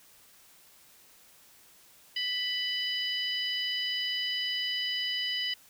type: harmonic tone with a mistuned harmonic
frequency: 987.8 Hz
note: B5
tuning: in tune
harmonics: 2 / 3 / 4 / 5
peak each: -36 / -31 / -43 / -36 dBFS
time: 2.16-5.54 s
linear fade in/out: 5 ms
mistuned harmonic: 3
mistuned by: +16 cents
effects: white hiss -58 dBFS RMS until 5.69 s